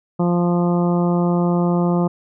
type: harmonic tone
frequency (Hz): 174.61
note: F3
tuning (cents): 0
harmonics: 1 / 2 / 3 / 4 / 5 / 6 / 7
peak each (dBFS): -16 / -22 / -26 / -28 / -30 / -32 / -33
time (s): 0.19-2.08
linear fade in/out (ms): 10
effects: none